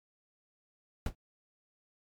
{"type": "noise with exponential decay", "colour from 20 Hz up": "brown", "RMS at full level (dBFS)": -26, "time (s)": [1.06, 1.15], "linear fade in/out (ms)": 2, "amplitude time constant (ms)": 18, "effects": ["MP3 96 kbps"]}